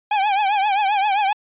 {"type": "tone with vibrato", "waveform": "45% pulse", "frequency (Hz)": 810, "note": "G#5", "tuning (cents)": -43, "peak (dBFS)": -16, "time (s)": [0.11, 1.33], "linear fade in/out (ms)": 5, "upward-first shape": "triangle", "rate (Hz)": 7.6, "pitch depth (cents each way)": 120, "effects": ["resampled to 8000 Hz"]}